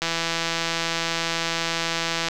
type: click train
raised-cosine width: 0.2 ms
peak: -7 dBFS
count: 377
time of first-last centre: 0.02-2.285 s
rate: 166 Hz
effects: none